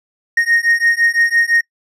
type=beating tone pair; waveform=triangle; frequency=1857 / 1862.9 Hz; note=A#6 / A#6; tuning=-7 / -2 cents; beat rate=5.9 Hz; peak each=-13 dBFS; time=0.37-1.61 s; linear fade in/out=5 ms; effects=noise-tail reverb RT60 0.1 s tail -24 dB re dry + resampled to 32000 Hz